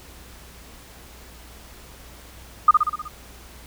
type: tone with echo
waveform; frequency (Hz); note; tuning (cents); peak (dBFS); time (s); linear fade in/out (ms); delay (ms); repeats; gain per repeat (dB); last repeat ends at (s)
sine; 1226; D#6; -26; -7; 2.68-2.71; 5; 62; 6; -4; 3.082
effects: added 60 Hz sine -46 dBFS peak until 3.66 s + pink hiss -46 dBFS RMS until 3.66 s